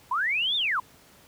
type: linear two-way sweep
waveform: sine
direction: up then down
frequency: 932.3 to 3676 to 932.3 Hz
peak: -23 dBFS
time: 0.11-0.8 s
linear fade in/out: 5 ms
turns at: 0.56 s
effects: pink hiss -55 dBFS RMS until 1.27 s + high-pass 60 Hz 12 dB/octave